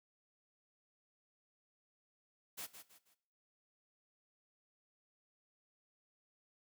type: noise with echo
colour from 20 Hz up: white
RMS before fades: -45 dBFS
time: 2.57-2.67 s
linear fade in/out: 20 ms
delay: 160 ms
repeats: 3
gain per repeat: -9 dB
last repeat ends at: 3.15 s
effects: noise-tail reverb RT60 0.6 s tail -17 dB re dry + high-pass 100 Hz 12 dB/octave